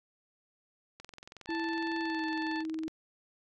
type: click train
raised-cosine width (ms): 0.2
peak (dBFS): -30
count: 42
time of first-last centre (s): 1-2.881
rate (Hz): 21.8
type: harmonic tone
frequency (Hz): 880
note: A5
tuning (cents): 0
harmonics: 1 / 2 / 3 / 4 / 5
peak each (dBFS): -38 / -38 / -46 / -50 / -47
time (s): 1.47-2.64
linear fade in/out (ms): 50
type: tone with pitch glide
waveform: sine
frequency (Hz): 329.6 to 318.2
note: E4 to D#4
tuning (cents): 0 to +39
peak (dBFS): -33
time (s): 1.49-2.88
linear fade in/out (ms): 0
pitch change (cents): -61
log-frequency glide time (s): 2-2.25
effects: none